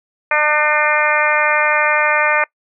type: harmonic tone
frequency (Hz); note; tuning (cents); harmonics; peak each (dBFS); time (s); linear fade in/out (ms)
301; D4; +43; 2 / 3 / 4 / 5 / 6 / 7 / 8; -20 / -20 / -20 / -20 / -20 / -20 / -20; 0.31-2.44; 2
effects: noise-tail reverb RT60 0.1 s tail -24 dB re dry